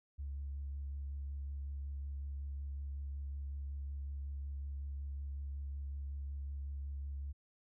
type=tone with vibrato; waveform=sine; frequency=70 Hz; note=C#2; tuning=18 cents sharp; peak=-38 dBFS; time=0.18-7.33 s; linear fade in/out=20 ms; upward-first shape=sine; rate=5.4 Hz; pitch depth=16 cents each way; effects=tanh soft clip ceiling -35 dBFS